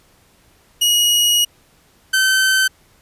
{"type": "tone pair in turn", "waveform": "sawtooth", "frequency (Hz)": [2897, 1537.9], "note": ["F#7", "G6"], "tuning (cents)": [-37, -34], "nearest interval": "major seventh", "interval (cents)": 1097, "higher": "first", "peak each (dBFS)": -9, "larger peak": "neither", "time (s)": [[0.81, 1.45], [2.13, 2.68]], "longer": "first", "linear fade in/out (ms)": 10, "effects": ["pink hiss -54 dBFS RMS until 3.01 s", "resampled to 32000 Hz"]}